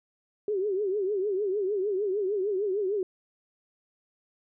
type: tone with vibrato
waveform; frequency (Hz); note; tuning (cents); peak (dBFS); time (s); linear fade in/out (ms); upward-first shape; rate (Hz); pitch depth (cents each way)
sine; 396.9; G4; +22; -25; 0.48-3.03; 2; triangle; 6.6; 160
effects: none